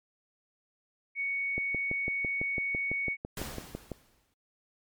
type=tone; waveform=sine; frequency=2227 Hz; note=C#7; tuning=7 cents sharp; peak=-29 dBFS; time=1.15-3.17 s; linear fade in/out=50 ms
type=click train; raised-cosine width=2 ms; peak=-22 dBFS; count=15; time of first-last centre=1.58-3.917 s; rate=5.99 Hz
type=noise with exponential decay; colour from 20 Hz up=pink; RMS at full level=-36 dBFS; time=3.37-4.34 s; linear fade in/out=2 ms; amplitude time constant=210 ms
effects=MP3 96 kbps